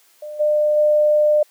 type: tone with level steps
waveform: sine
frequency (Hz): 601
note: D5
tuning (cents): +40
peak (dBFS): -28 / -13 / -11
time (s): 0.22-1.43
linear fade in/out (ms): 5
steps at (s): 0.39 / 0.76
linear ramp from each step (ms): 20
effects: white hiss -55 dBFS RMS until 1.5 s + high-pass 400 Hz 12 dB/octave